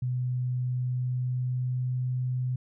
sine tone with pitch glide, 125.5 to 126.67 Hz, B2 to B2, +28 to +44 cents, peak -26 dBFS, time 0.02-2.56 s, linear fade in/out 5 ms, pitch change +16 cents, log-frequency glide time 0.71-2.17 s, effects none

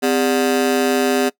30% pulse ring-modulated tone, 329.6 Hz, E4, in tune, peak -9 dBFS, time 0.02-1.3 s, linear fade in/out 20 ms, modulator 73.1 Hz, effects noise-tail reverb RT60 0.1 s tail -21 dB re dry

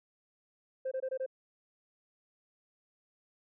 sine tone bursts, 523.3 Hz, C5, in tune, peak -30 dBFS, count 5, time 0.85-1.263 s, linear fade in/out 10 ms, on 65 ms, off 22 ms, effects tanh soft clip ceiling -30 dBFS

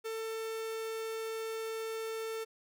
45% pulse tone, 446.3 Hz, A4, 25 cents sharp, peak -36 dBFS, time 0.04-2.45 s, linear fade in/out 20 ms, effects none

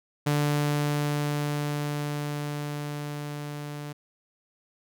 sawtooth tone with level ramp, 146.83 Hz, D3, in tune, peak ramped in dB -18 to -31 dBFS, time 0.26-3.93 s, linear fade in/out 10 ms, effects none

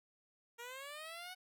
10% pulse linear sweep, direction up, 462.6 to 746 Hz, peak -38 dBFS, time 0.58-1.35 s, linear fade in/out 20 ms, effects none

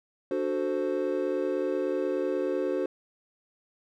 triangle chord, D dominant seventh, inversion none, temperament equal, 293.7 / 370 / 440 / 523.3 Hz, D4 / F#4 / A4 / C5, 0 / 0 / 0 / 0 cents, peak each -31 / -28 / -32 / -29 dBFS, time 0.31-2.86 s, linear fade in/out 2 ms, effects none

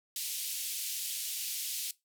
white band-pass noise, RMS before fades -37 dBFS, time 0.16-1.91 s, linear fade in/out 2 ms, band 2700 to 15000 Hz, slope 24 dB/octave, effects noise-tail reverb RT60 0.2 s tail -20 dB re dry

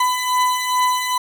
40% pulse beating tone pair, 1000 / 1002.4 Hz, B5 / B5, +21 / +25 cents, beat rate 2.4 Hz, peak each -21 / -17 dBFS, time 0-1.18 s, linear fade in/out 5 ms, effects none

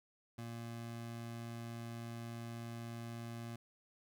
25% pulse tone, 116.54 Hz, A#2, in tune, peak -40 dBFS, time 0.38-3.56 s, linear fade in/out 5 ms, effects none

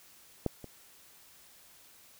clicks, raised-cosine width 2 ms, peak -15 / -30 dBFS, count 2, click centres 0.463 / 0.643 s, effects white hiss -58 dBFS RMS until 2.19 s

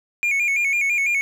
triangle tone with vibrato, 2305 Hz, D7, 33 cents flat, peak -16 dBFS, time 0.23-1.21 s, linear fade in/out 0 ms, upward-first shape square, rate 6 Hz, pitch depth 74 cents each way, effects 9-bit

